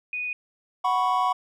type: tone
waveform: sine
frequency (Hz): 2478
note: D#7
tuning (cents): -8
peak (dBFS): -27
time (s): 0.13-0.33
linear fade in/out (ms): 2
type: chord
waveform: triangle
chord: F# suspended fourth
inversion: none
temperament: equal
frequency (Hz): 740 / 987.8 / 1108.7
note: F#5 / B5 / C#6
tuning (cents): 0 / 0 / 0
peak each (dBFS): -23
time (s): 0.84-1.33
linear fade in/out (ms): 10
effects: none